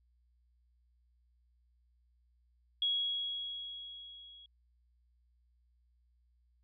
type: tone with level ramp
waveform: sine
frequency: 3322 Hz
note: G#7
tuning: in tune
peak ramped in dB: -28 to -53 dBFS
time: 2.82-4.46 s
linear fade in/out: 2 ms
effects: added 60 Hz sine -68 dBFS peak until 6.63 s